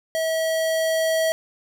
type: tone with level ramp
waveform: square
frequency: 645 Hz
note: E5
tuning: 38 cents flat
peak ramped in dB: -22 to -19 dBFS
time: 0.15-1.32 s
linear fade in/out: 0 ms
effects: none